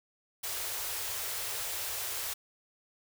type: band-stop noise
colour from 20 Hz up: white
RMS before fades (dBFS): -36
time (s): 0.43-2.34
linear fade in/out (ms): 10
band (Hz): 120 to 360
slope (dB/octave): 48
effects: none